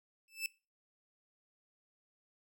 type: tone with exponential growth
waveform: sawtooth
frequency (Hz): 2637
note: E7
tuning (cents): 0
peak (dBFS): -28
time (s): 0.28-0.46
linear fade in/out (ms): 1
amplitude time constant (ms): 39
effects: noise-tail reverb RT60 0.3 s tail -21 dB re dry